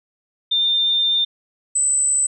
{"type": "tone pair in turn", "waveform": "sine", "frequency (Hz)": [3604, 8028], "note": ["A7", "B8"], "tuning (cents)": [41, 27], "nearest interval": "octave + major second", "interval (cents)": 1386, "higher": "second", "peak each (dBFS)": -15, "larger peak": "neither", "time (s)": [[0.51, 1.25], [1.75, 2.27]], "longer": "first", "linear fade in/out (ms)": 10, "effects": []}